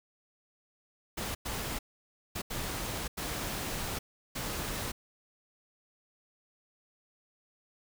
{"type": "noise bursts at uneven times", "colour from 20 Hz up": "pink", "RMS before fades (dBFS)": -36, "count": 6, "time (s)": [[1.17, 1.35], [1.45, 1.79], [2.35, 2.42], [2.5, 3.08], [3.17, 3.99], [4.35, 4.92]], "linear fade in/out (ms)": 10, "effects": []}